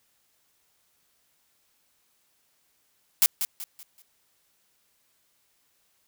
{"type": "noise with echo", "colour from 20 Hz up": "blue", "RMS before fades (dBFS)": -18, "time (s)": [3.22, 3.26], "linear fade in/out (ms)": 0, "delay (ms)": 190, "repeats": 4, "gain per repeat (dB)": -9, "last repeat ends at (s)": 4.02, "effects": ["white hiss -69 dBFS RMS until 6.07 s"]}